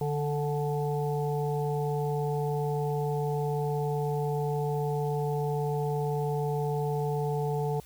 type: harmonic tone with a mistuned harmonic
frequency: 146.83 Hz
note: D3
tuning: in tune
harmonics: 1 / 3 / 5 / 6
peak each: -29 / -31 / -37 / -38 dBFS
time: 0.01-7.8 s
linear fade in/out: 2 ms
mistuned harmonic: 6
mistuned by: -21 cents
effects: added 60 Hz sine -53 dBFS peak until 7.85 s + white hiss -55 dBFS RMS until 7.85 s